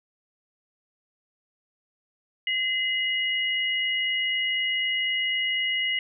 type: tone pair together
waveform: sine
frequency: 2046 / 2894 Hz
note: C7 / F#7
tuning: -39 / -39 cents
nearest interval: tritone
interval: 600 cents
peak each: -26 dBFS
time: 2.47-5.99 s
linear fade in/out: 2 ms
effects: none

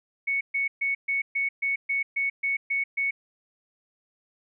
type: tone bursts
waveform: sine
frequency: 2217 Hz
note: C#7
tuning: in tune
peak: -23 dBFS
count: 11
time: 0.27-3.11 s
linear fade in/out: 10 ms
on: 140 ms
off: 130 ms
effects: none

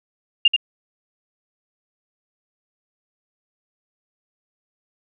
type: tone with echo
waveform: sine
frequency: 2809 Hz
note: F7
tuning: 9 cents sharp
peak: -9 dBFS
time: 0.45-0.48 s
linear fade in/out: 5 ms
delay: 84 ms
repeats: 1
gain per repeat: -5 dB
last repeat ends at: 0.564 s
effects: none

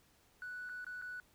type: tone with dropouts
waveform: triangle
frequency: 1480 Hz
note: F#6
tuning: in tune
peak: -39 dBFS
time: 0.42-1.2 s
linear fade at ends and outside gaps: 1 ms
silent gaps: 0.691-0.695 / 0.845-0.866 / 1.015-1.022 s
effects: tanh soft clip ceiling -39 dBFS + pink hiss -69 dBFS RMS until 1.34 s

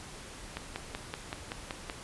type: click train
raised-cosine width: 0.3 ms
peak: -19 dBFS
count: 8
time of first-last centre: 0.57-1.898 s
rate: 5.27 Hz
effects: pink hiss -46 dBFS RMS until 2.03 s + resampled to 24000 Hz

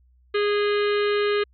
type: harmonic tone with a mistuned harmonic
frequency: 412.5 Hz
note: G#4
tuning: 12 cents flat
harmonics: 1 / 3 / 4 / 5 / 6 / 7 / 8 / 9 / 10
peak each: -20 / -30 / -32 / -34 / -36 / -37 / -38 / -39 / -40 dBFS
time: 0.34-1.44 s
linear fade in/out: 10 ms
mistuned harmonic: 8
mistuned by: -72 cents
effects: added 62 Hz sine -55 dBFS peak until 1.53 s

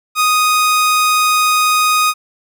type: tone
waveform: sawtooth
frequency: 1244.5 Hz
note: D#6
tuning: in tune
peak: -7 dBFS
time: 0.15-2.14 s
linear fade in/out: 50 ms
effects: none

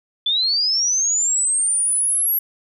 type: linear sweep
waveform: sine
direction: up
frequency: 3447 to 11710 Hz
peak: -16 dBFS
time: 0.26-2.39 s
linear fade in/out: 5 ms
effects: none

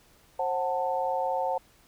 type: chord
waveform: sine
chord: F# diminished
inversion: second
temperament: just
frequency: 532.8 / 740 / 888 Hz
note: C5 / F#5 / A5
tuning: +31 / 0 / +16 cents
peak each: -30 dBFS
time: 0.39-1.58 s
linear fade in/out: 5 ms
effects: pink hiss -60 dBFS RMS until 1.87 s

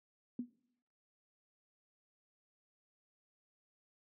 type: tone with exponential decay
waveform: sine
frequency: 244 Hz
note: B3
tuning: 21 cents flat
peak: -32 dBFS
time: 0.39-0.51 s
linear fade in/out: 2 ms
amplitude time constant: 26 ms
effects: noise-tail reverb RT60 0.8 s tail -22 dB re dry + high-pass 150 Hz 12 dB/octave

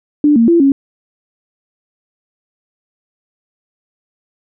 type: tone with pitch steps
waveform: sine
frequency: 295.1 / 230.3 / 339.3 / 275.3 Hz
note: D4 / A#3 / F4 / C#4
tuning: +8 / -21 / -50 / -12 cents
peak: -6 dBFS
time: 0.24-0.72 s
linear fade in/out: 2 ms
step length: 120 ms
effects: none

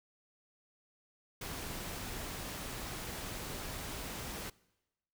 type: noise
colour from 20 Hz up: pink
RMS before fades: -42 dBFS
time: 1.41-4.5 s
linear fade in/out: 5 ms
effects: noise-tail reverb RT60 1.0 s tail -23 dB re dry

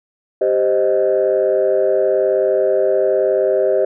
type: chord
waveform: sine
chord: C minor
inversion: second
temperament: equal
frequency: 392 / 523.3 / 622.3 Hz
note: G4 / C5 / Eb5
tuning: 0 / 0 / 0 cents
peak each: -16 dBFS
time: 0.41-3.85 s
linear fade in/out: 5 ms
effects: tanh soft clip ceiling -6 dBFS

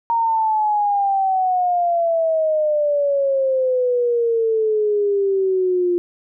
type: exponential sweep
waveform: sine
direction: down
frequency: 932.3 to 349.2 Hz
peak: -15 dBFS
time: 0.1-5.98 s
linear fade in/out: 0 ms
effects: none

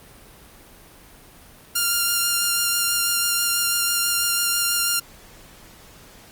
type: tone with vibrato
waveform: 5% pulse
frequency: 1396.9 Hz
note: F6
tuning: in tune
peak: -8 dBFS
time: 1.75-5 s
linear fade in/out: 10 ms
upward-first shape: sine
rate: 6.1 Hz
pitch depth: 11 cents each way
effects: pink hiss -47 dBFS RMS until 6.31 s + Opus 32 kbps

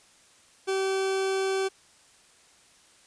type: tone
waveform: 40% pulse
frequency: 384.7 Hz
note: G4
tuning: 33 cents flat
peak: -24 dBFS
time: 0.67-1.69 s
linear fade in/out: 20 ms
effects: white hiss -58 dBFS RMS until 3.06 s + resampled to 22050 Hz

